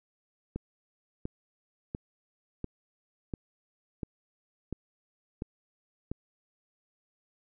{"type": "click train", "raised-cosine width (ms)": 3, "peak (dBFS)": -21, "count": 9, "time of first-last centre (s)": [0.56, 6.116], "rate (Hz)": 1.44, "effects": []}